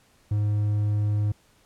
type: tone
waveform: triangle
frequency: 104.4 Hz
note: G#2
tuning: 10 cents sharp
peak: -19 dBFS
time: 0.31-1.32 s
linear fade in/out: 5 ms
effects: pink hiss -61 dBFS RMS until 1.65 s + low-pass 12000 Hz 12 dB/octave